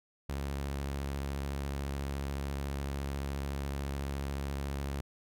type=tone with vibrato; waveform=sawtooth; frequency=69.5 Hz; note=C#2; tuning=5 cents sharp; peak=-30 dBFS; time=0.29-5.01 s; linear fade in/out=5 ms; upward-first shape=sine; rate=14 Hz; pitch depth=31 cents each way; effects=none